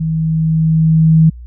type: tone with level ramp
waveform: sine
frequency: 160 Hz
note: D#3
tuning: 49 cents sharp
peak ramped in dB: -14 to -4 dBFS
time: 0-1.3 s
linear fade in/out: 10 ms
effects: added 60 Hz sine -29 dBFS peak until 1.46 s